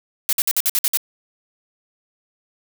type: noise bursts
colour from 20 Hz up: blue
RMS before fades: -18 dBFS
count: 8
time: 0.29-0.972 s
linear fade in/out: 0 ms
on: 38 ms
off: 54 ms
effects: none